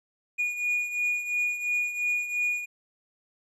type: beating tone pair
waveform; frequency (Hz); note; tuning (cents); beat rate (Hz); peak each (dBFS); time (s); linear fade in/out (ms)
triangle; 2446 / 2448.9; D#7 / D#7; -30 / -28; 2.9; -25 / -31; 0.38-2.66; 20
effects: resampled to 32000 Hz